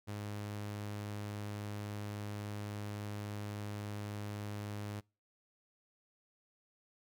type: tone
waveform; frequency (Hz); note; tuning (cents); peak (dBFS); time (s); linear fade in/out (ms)
sawtooth; 103.6; G#2; -4; -36; 0.07-5.01; 20
effects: noise-tail reverb RT60 0.3 s tail -26 dB re dry